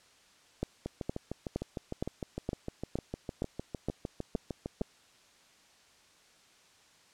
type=two click trains; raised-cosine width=2 ms; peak=-18 / -22 dBFS; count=10 / 27; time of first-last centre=0.63-4.816 / 0.86-4.811 s; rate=2.15 / 6.58 Hz; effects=white hiss -62 dBFS RMS until 7.13 s + low-pass 7000 Hz 12 dB/octave